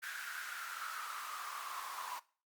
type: noise with high-pass filter sweep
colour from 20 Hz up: pink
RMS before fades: -44 dBFS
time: 0.02-2.2 s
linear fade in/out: 20 ms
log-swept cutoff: 1600 to 1000 Hz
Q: 6.9
effects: noise-tail reverb RT60 0.4 s tail -20 dB re dry + Opus 48 kbps